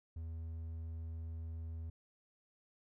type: tone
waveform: triangle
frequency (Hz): 81.5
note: E2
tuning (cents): -19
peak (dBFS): -39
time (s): 0.16-1.9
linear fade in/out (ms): 5
effects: none